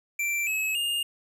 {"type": "tone with pitch steps", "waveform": "square", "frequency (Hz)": [2349, 2576, 2826], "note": ["D7", "E7", "F7"], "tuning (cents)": [0, -41, 20], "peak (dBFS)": -26, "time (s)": [0.19, 1.03], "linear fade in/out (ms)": 5, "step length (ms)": 280, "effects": []}